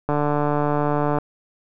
click train, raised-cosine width 1 ms, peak -8 dBFS, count 162, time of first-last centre 0.09-1.185 s, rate 147 Hz, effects none

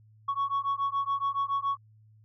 sine beating tone pair, 1108.7 / 1115.8 Hz, C#6 / C#6, 0 / +11 cents, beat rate 7.1 Hz, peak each -28 dBFS, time 0.28-1.77 s, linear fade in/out 10 ms, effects tanh soft clip ceiling -23 dBFS + added 108 Hz sine -55 dBFS peak until 2.24 s

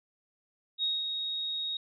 sine tone with ADSR envelope, 3759 Hz, A#7, 14 cents sharp, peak -26 dBFS, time 0.78-1.77 s, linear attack 51 ms, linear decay 200 ms, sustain -5 dB, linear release 3 ms, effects none

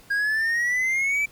triangle exponential sweep, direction up, 1618 to 2334 Hz, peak -19 dBFS, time 0.1-1.26 s, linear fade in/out 10 ms, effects pink hiss -52 dBFS RMS until 1.31 s

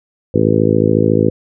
harmonic tone, 54 Hz, A1, 32 cents flat, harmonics 2 / 3 / 4 / 5 / 6 / 7 / 8 / 9, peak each -18 / -18 / -18 / -18 / -18 / -18 / -18 / -18 dBFS, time 0.34-1.3 s, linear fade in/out 5 ms, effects none

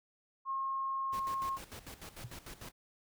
sine tone, 1076 Hz, C6, 48 cents sharp, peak -33 dBFS, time 0.45-1.59 s, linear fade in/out 50 ms
pink noise with tremolo, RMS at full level -47 dBFS, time 1.12-2.72 s, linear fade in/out 20 ms, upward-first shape square, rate 6.7 Hz, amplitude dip 75%
sine tone with exponential decay, 120 Hz, B2, 49 cents flat, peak -37 dBFS, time 2.24-2.35 s, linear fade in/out 5 ms, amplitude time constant 23 ms
effects none

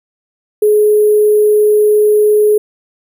sine tone with sample-and-hold, 421.4 Hz, G#4, 25 cents sharp, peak -6 dBFS, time 0.62-2.58 s, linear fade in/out 5 ms, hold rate 11025 Hz, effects none

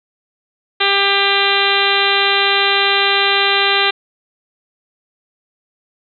harmonic tone, 397.4 Hz, G4, 24 cents sharp, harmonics 1 / 2 / 3 / 4 / 5 / 6 / 7 / 8 / 9 / 10, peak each -21 / -21 / -21 / -21 / -21 / -21 / -21 / -21 / -21 / -21 dBFS, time 0.8-3.91 s, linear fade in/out 10 ms, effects none

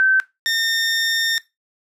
sine / 20% pulse tone pair in turn, 1544 / 1820.8 Hz, G6 / A#6, -27 / -41 cents, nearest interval minor third, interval 286 cents, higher second, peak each -12 dBFS, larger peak neither, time 0-0.2 / 0.46-1.38 s, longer second, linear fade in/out 0 ms, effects noise-tail reverb RT60 0.2 s tail -18 dB re dry + low-pass 12000 Hz 12 dB/octave

